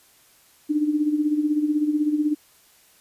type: tone with tremolo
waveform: sine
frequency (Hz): 300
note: D4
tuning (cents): +37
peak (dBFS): -16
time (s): 0.69-2.35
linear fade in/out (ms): 20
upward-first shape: sine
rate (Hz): 16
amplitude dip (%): 65
effects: white hiss -56 dBFS RMS until 3 s + resampled to 32000 Hz